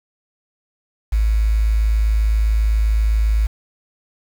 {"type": "tone with quantisation", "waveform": "sine", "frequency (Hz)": 53.8, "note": "A1", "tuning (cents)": -38, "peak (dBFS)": -13, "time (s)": [1.12, 3.47], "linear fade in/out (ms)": 10, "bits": 6, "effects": []}